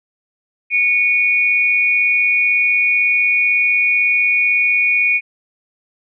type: tone pair together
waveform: sine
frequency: 2226 / 2448 Hz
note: C#7 / D#7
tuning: +7 / -29 cents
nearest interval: major second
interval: 164 cents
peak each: -17 / -13 dBFS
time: 0.7-5.21 s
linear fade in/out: 50 ms
effects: none